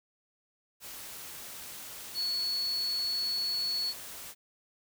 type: tone in noise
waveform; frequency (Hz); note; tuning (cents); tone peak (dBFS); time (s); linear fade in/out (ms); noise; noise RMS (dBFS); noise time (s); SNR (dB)
sine; 4400; C#8; -14; -29; 2.14-3.94; 50; white; -44; 0.8-4.35; +12
effects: none